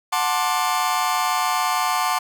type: chord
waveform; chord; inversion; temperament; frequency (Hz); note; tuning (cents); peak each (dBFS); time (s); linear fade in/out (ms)
40% pulse; D dominant seventh; first; just; 734.2 / 881 / 1057.2 / 1174.7; F#5 / A5 / C6 / D6; -14 / +2 / +18 / 0; -24; 0.12-2.19; 10
effects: none